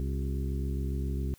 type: harmonic tone with a mistuned harmonic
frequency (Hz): 67.4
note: C#2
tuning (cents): -48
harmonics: 1 / 2 / 3 / 4 / 5 / 6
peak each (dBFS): -30 / -36 / -40 / -42 / -44 / -46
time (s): 0-1.34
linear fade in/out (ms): 0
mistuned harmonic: 5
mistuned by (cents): +78
effects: white hiss -61 dBFS RMS until 1.38 s